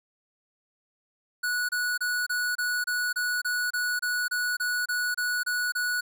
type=tone bursts; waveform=square; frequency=1469 Hz; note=F#6; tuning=13 cents flat; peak=-26 dBFS; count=16; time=1.43-6.01 s; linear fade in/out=10 ms; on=260 ms; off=28 ms; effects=none